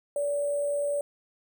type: tone with sample-and-hold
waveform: sine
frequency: 575 Hz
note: D5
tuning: 37 cents flat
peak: -25 dBFS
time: 0.16-1.01 s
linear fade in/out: 2 ms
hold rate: 8820 Hz
effects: none